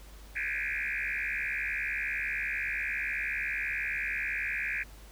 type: tone with frequency modulation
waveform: sine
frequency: 2035 Hz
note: C7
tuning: 49 cents flat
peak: -30 dBFS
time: 0.35-4.84 s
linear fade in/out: 20 ms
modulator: 70.3 Hz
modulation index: 6.4
effects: added 50 Hz sine -48 dBFS peak until 5.11 s + pink hiss -55 dBFS RMS until 5.11 s